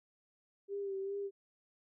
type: tone with vibrato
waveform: sine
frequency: 394.2 Hz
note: G4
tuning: 10 cents sharp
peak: -36 dBFS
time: 0.68-1.31 s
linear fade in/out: 50 ms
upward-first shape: sine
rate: 2.5 Hz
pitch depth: 36 cents each way
effects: none